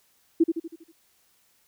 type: tone with echo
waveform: sine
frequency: 329.6 Hz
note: E4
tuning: in tune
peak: -14 dBFS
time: 0.4-0.44 s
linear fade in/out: 10 ms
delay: 80 ms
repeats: 6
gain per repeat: -6 dB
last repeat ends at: 0.92 s
effects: white hiss -65 dBFS RMS until 1.67 s